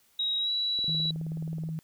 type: tone with pitch glide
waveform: sine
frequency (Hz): 3815 to 3922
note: A#7 to B7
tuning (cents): +39 to -13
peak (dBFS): -26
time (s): 0.19-1.11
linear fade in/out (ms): 5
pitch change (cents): +48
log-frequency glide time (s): 0.39-0.51
type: click train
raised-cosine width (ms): 2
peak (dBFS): -32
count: 18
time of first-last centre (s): 0.79-1.689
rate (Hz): 18.9
type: tone with vibrato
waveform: sine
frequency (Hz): 160.1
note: D#3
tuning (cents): +50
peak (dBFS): -31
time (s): 0.88-1.79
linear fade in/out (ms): 0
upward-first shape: square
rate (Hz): 6.6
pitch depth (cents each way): 10
effects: white hiss -65 dBFS RMS until 1.83 s